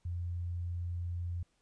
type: tone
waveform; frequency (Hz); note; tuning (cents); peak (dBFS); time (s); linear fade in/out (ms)
sine; 87.1; F2; -4; -34; 0.05-1.43; 5
effects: pink hiss -75 dBFS RMS until 1.61 s + resampled to 22050 Hz